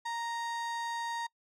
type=tone; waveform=35% pulse; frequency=932.3 Hz; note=A#5; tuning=in tune; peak=-32 dBFS; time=0.05-1.27 s; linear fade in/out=10 ms; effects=noise-tail reverb RT60 0.1 s tail -25 dB re dry + low-pass 7000 Hz 12 dB/octave